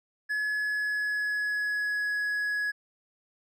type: tone with pitch glide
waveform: triangle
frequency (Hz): 1700 to 1678.5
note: G#6 to G#6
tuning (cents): +40 to +18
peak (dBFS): -25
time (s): 0.29-2.72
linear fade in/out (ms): 20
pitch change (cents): -22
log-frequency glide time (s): 0.49-2.11
effects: none

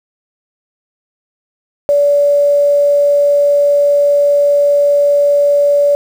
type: tone with quantisation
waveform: sine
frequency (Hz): 575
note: D5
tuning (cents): -37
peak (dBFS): -7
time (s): 1.89-5.95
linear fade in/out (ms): 0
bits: 6
effects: none

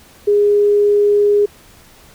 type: tone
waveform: sine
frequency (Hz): 411.4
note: G#4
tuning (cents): -16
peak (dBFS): -9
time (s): 0.27-1.46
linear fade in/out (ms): 10
effects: pink hiss -45 dBFS RMS until 2.14 s

